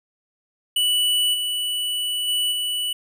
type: tone with level steps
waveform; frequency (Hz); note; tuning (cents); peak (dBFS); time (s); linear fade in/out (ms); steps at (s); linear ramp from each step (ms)
square; 2960; F#7; 0; -18 / -23 / -20 / -23; 0.76-2.93; 5; 1.33 / 2.27 / 2.51; 20
effects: none